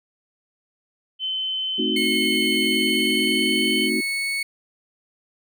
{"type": "tone", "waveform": "sine", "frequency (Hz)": 3061, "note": "G7", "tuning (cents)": -42, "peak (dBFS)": -23, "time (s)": [1.19, 3.9], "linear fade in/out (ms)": 50}
{"type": "chord", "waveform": "sine", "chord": "A diminished seventh", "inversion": "none", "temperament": "equal", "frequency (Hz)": [220, 261.6, 311.1, 370], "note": ["A3", "C4", "Eb4", "Gb4"], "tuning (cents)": [0, 0, 0, 0], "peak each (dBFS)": -27, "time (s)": [1.78, 4.01], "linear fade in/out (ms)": 10}
{"type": "tone with pitch glide", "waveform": "35% pulse", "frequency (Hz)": [2171, 2212], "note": ["C#7", "C#7"], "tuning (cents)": [-37, -4], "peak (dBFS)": -21, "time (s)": [1.96, 4.43], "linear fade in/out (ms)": 5, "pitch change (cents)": 33, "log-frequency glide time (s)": [2.67, 4.3]}
{"effects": []}